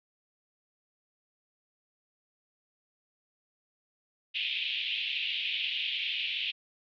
pink band-pass noise, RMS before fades -33 dBFS, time 4.34-6.52 s, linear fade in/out 20 ms, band 2500 to 3500 Hz, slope 48 dB/octave, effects none

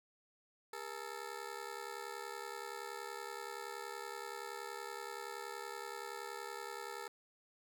15% pulse ring-modulated tone, 440 Hz, A4, in tune, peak -34 dBFS, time 0.73-7.08 s, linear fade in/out 2 ms, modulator 35.3 Hz, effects none

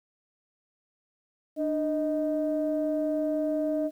sine tone pair together, 299 / 625 Hz, D4 / D#5, +31 / +8 cents, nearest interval octave + minor second, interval 1277 cents, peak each -27 dBFS, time 1.56-3.91 s, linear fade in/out 50 ms, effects tanh soft clip ceiling -18 dBFS + 10-bit

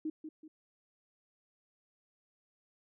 sine tone with echo, 312 Hz, D#4, 5 cents sharp, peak -33 dBFS, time 0.05-0.1 s, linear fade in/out 5 ms, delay 190 ms, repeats 2, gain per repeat -8 dB, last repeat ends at 0.48 s, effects none

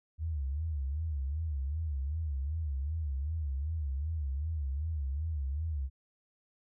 sine tone with vibrato, 73.9 Hz, D2, 11 cents sharp, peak -31 dBFS, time 0.18-5.9 s, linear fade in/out 50 ms, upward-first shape sine, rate 2.6 Hz, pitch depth 180 cents each way, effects none

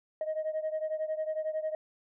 sine beating tone pair, 622.3 / 633.3 Hz, D#5 / D#5, 0 / +30 cents, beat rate 11 Hz, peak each -31 / -34 dBFS, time 0.21-1.75 s, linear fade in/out 2 ms, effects tanh soft clip ceiling -26 dBFS

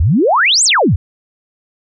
sine exponential two-way sweep, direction up then down, 67 to 8640 to 70.2 Hz, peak -8 dBFS, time 0-0.96 s, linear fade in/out 5 ms, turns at 0.64 s, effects none

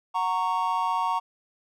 triangle chord, F# major, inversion none, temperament just, 740 / 925 / 1110 Hz, F#5 / A#5 / C#6, 0 / -14 / +2 cents, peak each -29 / -24 / -26 dBFS, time 0.14-1.2 s, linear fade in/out 20 ms, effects none

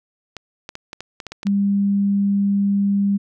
clicks, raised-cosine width 0.2 ms, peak -15 dBFS, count 10, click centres 0.367 / 0.691 / 0.754 / 0.931 / 1.006 / 1.202 / 1.267 / 1.32 / 1.431 / 1.469 s
sine tone, 200 Hz, G3, 35 cents sharp, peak -15 dBFS, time 1.45-3.18 s, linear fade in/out 20 ms
effects none

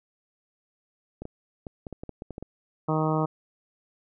clicks, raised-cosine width 2 ms, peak -23 dBFS, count 11, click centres 1.22 / 1.254 / 1.668 / 1.868 / 1.927 / 2.035 / 2.093 / 2.221 / 2.307 / 2.381 / 2.426 s
harmonic tone, 156.4 Hz, D#3, 9 cents sharp, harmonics 1 / 2 / 3 / 4 / 5 / 6 / 7 / 8, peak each -26 / -29 / -31 / -32 / -33 / -34 / -34 / -35 dBFS, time 2.88-3.26 s, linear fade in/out 10 ms
effects none

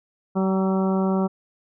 harmonic tone with a mistuned harmonic, 190.7 Hz, G3, 47 cents flat, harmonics 1 / 2 / 3 / 4 / 5 / 6 / 7, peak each -20 / -26 / -30 / -32 / -34 / -36 / -37 dBFS, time 0.35-1.28 s, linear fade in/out 20 ms, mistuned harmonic 5, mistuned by -27 cents, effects none

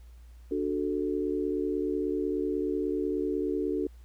sine chord, D major, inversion none, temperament equal, 293.7 / 370 / 440 Hz, D4 / F#4 / A4, 0 / 0 / 0 cents, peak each -31 / -31 / -32 dBFS, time 0.51-3.87 s, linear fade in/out 5 ms, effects added 59 Hz sine -47 dBFS peak until 4.04 s + pink hiss -66 dBFS RMS until 4.04 s

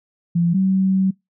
sine tone pair in turn, 171.1 / 190.4 Hz, F3 / F#3, -35 / +50 cents, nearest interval major second, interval 185 cents, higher second, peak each -14 dBFS, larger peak neither, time 0.35-0.54 / 0.54-1.11 s, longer second, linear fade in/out 10 ms, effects noise-tail reverb RT60 0.2 s tail -26 dB re dry

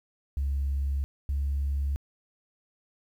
sine tone pair in turn, 69.3 / 70.02 Hz, C#2 / C#2, 0 / +18 cents, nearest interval unison, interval 18 cents, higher second, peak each -24 dBFS, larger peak neither, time 0.37-1.04 / 1.29-1.96 s, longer neither, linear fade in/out 0 ms, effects tanh soft clip ceiling -22 dBFS + 10-bit

